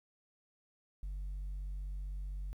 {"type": "tone", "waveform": "sine", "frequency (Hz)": 47.84, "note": "G1", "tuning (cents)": -41, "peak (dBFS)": -35, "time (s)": [1.03, 2.53], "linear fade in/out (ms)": 0, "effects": ["tanh soft clip ceiling -37 dBFS", "12-bit"]}